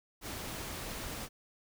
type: noise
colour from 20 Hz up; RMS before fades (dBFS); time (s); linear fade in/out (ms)
pink; -41; 0.21-1.29; 50
effects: none